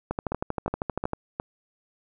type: two click trains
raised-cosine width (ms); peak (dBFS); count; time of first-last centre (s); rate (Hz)
1; -13 / -14; 14 / 4; 0.11-1.134 / 0.32-1.399; 12.7 / 2.78
effects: none